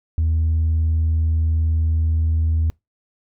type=tone with tanh clipping; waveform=triangle; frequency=80.2 Hz; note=E2; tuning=47 cents flat; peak=-16 dBFS; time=0.18-2.7 s; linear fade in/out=0 ms; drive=6 dB; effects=noise-tail reverb RT60 0.2 s tail -26 dB re dry